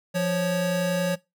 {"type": "tone pair together", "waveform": "square", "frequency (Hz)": [174.61, 554.7], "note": ["F3", "C#5"], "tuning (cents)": [0, 1], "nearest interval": "octave + minor sixth", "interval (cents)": 2001, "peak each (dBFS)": -26, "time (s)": [0.14, 1.16], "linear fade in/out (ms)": 20, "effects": ["noise-tail reverb RT60 0.2 s tail -20 dB re dry"]}